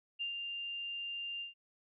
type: tone with ADSR envelope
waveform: sine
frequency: 2794 Hz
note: F7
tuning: in tune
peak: -34 dBFS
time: 0.19-1.54 s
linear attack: 24 ms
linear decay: 110 ms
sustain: -4 dB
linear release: 130 ms
effects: none